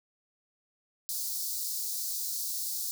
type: high-pass noise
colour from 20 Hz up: white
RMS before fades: -34 dBFS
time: 1.09-2.91 s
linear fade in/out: 0 ms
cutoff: 4200 Hz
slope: 48 dB/octave
effects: none